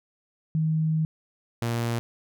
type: tone pair in turn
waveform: sine / sawtooth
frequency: 158 / 117.28 Hz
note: D#3 / A#2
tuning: +27 / +11 cents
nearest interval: perfect fourth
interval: 516 cents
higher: first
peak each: -21 dBFS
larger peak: neither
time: 0.55-1.05 / 1.62-1.99 s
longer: first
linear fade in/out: 0 ms
effects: none